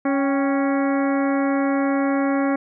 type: harmonic tone with a mistuned harmonic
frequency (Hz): 277.2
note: C#4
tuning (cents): 0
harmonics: 1 / 2 / 3 / 4 / 5 / 6 / 7 / 8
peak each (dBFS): -19 / -25 / -29 / -31 / -33 / -35 / -36 / -37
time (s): 0.05-2.56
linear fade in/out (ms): 5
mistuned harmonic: 3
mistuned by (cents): -78
effects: none